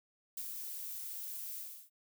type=noise with ADSR envelope; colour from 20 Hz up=violet; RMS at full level=-40 dBFS; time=0.37-1.9 s; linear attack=4 ms; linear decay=60 ms; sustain=-3 dB; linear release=340 ms; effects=none